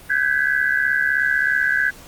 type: tone cluster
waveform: sine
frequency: 1527 / 1603 / 1666 / 1983 Hz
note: G6 / G6 / G#6 / B6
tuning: -46 / +38 / +5 / +7 cents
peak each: -20 / -23 / -20 / -28 dBFS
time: 0.09-1.91 s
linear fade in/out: 20 ms
effects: pink hiss -43 dBFS RMS until 2.07 s + Opus 32 kbps